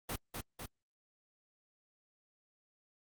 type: noise with echo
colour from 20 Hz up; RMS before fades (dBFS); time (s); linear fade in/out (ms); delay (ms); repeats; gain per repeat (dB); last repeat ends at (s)
pink; -38; 0.09-0.16; 5; 250; 2; -3; 0.66
effects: Opus 32 kbps